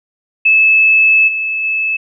sine tone with level steps, 2609 Hz, E7, 18 cents flat, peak -6 / -15 / -13 dBFS, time 0.45-1.97 s, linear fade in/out 10 ms, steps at 1.27 / 1.63 s, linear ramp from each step 20 ms, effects none

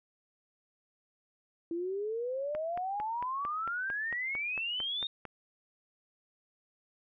sine exponential sweep, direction up, 329.7 to 3729 Hz, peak -32 dBFS, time 1.71-5.07 s, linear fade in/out 2 ms
click train, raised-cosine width 0.5 ms, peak -26 dBFS, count 13, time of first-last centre 2.55-5.253 s, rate 4.44 Hz
effects none

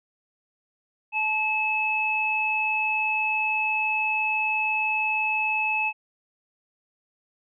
sine tone pair together, 865.6 / 2594 Hz, A5 / E7, -29 / -28 cents, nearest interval octave + perfect fifth, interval 1901 cents, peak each -28 / -23 dBFS, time 1.12-5.93 s, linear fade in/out 50 ms, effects none

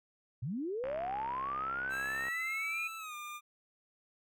sine linear sweep, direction up, 103.83 to 2486 Hz, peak -34 dBFS, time 0.42-2.88 s, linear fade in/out 10 ms
click train, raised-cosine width 0.5 ms, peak -29 dBFS, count 97, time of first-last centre 0.84-2.284 s, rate 66.5 Hz
25% pulse tone with pitch glide, 1319 to 1202.6 Hz, E6 to D6, +1 to +41 cents, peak -38 dBFS, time 1.89-3.41 s, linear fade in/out 50 ms, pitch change -160 cents, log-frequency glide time 2.98-3.15 s
effects none

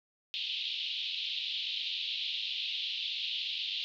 white band-pass noise, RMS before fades -36 dBFS, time 0.34-3.84 s, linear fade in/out 0 ms, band 2800 to 3900 Hz, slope 48 dB/octave, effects none

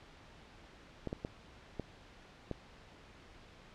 clicks, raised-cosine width 2 ms, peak -24 dBFS, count 5, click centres 1.073 / 1.129 / 1.249 / 1.797 / 2.513 s, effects pink hiss -57 dBFS RMS until 3.74 s + low-pass 4000 Hz 12 dB/octave

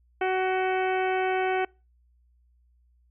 harmonic tone with a mistuned harmonic, 374.3 Hz, F#4, 20 cents sharp, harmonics 1 / 2 / 3 / 4 / 5 / 6 / 7 / 8, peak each -26 / -27 / -39 / -33 / -39 / -36 / -40 / -45 dBFS, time 0.21-1.65 s, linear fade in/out 5 ms, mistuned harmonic 8, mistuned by +45 cents, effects noise-tail reverb RT60 0.3 s tail -26 dB re dry + added 60 Hz sine -60 dBFS peak until 3.1 s

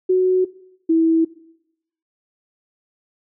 sine tone pair in turn, 370 / 325.9 Hz, F#4 / E4, 0 / -20 cents, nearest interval major second, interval 220 cents, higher first, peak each -12 dBFS, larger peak neither, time 0.09-0.45 / 0.89-1.25 s, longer neither, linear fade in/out 10 ms, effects noise-tail reverb RT60 0.8 s tail -19 dB re dry

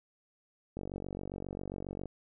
click train, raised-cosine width 2 ms, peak -26 dBFS, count 62, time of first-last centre 0.77-2.057 s, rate 47.4 Hz, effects none

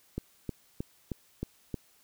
click train, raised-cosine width 3 ms, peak -20 dBFS, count 6, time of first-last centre 0.18-1.742 s, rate 3.2 Hz, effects white hiss -64 dBFS RMS until 2.03 s

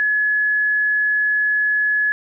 sine tone, 1700 Hz, G#6, 40 cents sharp, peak -15 dBFS, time 0-2.12 s, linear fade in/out 0 ms, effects none

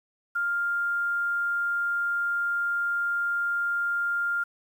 sine tone with quantisation, 1400 Hz, F6, 4 cents sharp, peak -24 dBFS, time 0.35-4.44 s, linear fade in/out 10 ms, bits 9, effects none

